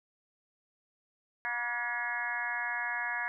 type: harmonic tone with a mistuned harmonic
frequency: 240 Hz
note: B3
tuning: 49 cents flat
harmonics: 3 / 4 / 5 / 6 / 7 / 8 / 9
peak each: -42 / -40 / -45 / -43 / -34 / -40 / -40 dBFS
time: 1.45-3.28 s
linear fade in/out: 0 ms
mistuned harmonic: 5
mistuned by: -50 cents
effects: none

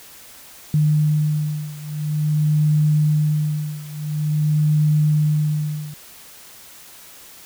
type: beating tone pair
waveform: sine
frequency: 151.2 / 151.68 Hz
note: D#3 / D#3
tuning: -49 / -44 cents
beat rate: 0.48 Hz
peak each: -18 / -20 dBFS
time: 0.74-5.94 s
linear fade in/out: 2 ms
effects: white hiss -43 dBFS RMS until 7.45 s

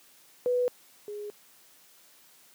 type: tone pair in turn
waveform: sine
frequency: 493.9 / 415.3 Hz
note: B4 / G#4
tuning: 0 / 0 cents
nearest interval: minor third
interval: 300 cents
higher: first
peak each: -23 / -35 dBFS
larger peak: first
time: 0.46-0.68 / 1.08-1.3 s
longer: neither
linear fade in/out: 0 ms
effects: white hiss -58 dBFS RMS until 2.54 s + high-pass 150 Hz 12 dB/octave

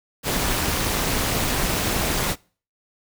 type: noise with amplitude modulation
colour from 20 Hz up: pink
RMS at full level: -20 dBFS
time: 0.23-2.36 s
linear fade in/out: 50 ms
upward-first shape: sine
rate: 218 Hz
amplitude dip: 65%
effects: noise-tail reverb RT60 0.4 s tail -24 dB re dry

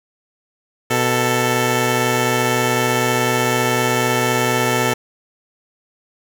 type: tone pair together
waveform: 10% pulse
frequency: 124.03 / 442 Hz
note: B2 / A4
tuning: +8 / +8 cents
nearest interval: octave + minor seventh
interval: 2200 cents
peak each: -10 dBFS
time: 0.9-4.94 s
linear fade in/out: 10 ms
effects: none

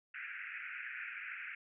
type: band-pass noise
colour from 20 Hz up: pink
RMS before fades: -45 dBFS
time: 0.14-1.55 s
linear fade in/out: 5 ms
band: 1400 to 2600 Hz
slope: 96 dB/octave
effects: none

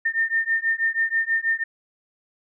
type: beating tone pair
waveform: sine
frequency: 1810 / 1816.2 Hz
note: A6 / A#6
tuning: +48 / -46 cents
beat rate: 6.2 Hz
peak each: -23 dBFS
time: 0.05-1.64 s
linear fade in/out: 10 ms
effects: none

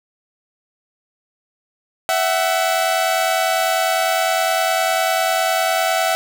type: tone pair together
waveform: sawtooth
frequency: 660 / 749.9 Hz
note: E5 / F#5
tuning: +2 / +23 cents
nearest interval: major second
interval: 221 cents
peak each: -15 dBFS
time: 2.09-6.15 s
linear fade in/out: 0 ms
effects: none

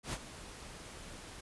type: noise with ADSR envelope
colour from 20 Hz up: pink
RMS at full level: -37 dBFS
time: 0.03-1.41 s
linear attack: 100 ms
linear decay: 44 ms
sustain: -12 dB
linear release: 9 ms
effects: resampled to 24000 Hz

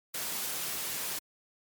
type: noise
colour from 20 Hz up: white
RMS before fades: -35 dBFS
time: 0.14-1.19 s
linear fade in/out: 5 ms
effects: high-pass 100 Hz 12 dB/octave + MP3 96 kbps

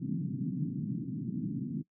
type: band-pass noise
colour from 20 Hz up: pink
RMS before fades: -35 dBFS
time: 0-1.83 s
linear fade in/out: 20 ms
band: 130 to 280 Hz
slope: 48 dB/octave
effects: noise-tail reverb RT60 0.1 s tail -22 dB re dry

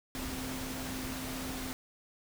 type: tone in noise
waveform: sine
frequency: 259.5 Hz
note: C4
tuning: 14 cents flat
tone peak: -40 dBFS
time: 0.15-1.73 s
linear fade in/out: 0 ms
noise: pink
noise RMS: -40 dBFS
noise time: 0.15-1.73 s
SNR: -3 dB
effects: none

